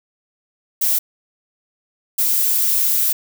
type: noise bursts at uneven times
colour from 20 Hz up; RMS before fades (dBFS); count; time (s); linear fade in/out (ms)
violet; -17; 2; 0.81-0.99 / 2.18-3.13; 10
effects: none